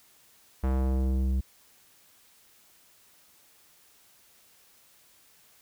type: tone with low-pass filter sweep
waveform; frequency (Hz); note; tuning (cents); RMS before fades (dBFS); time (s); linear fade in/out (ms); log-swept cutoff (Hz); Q
square; 65.41; C2; 0; -26; 0.63-1.41; 10; 1400 to 170; 0.78
effects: white hiss -60 dBFS RMS until 5.61 s